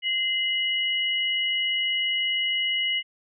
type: tone pair together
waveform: sine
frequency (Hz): 2068 / 2925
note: C7 / F#7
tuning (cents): -21 / -21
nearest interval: tritone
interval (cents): 600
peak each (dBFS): -27 / -24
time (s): 0.02-3.03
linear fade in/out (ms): 50
effects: none